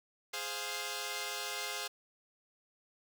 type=chord; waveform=5% pulse; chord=F minor; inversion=first; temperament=equal; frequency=415.3 / 523.3 / 698.5 Hz; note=Ab4 / C5 / F5; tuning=0 / 0 / 0 cents; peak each=-30 dBFS; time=0.33-1.88 s; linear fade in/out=10 ms; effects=none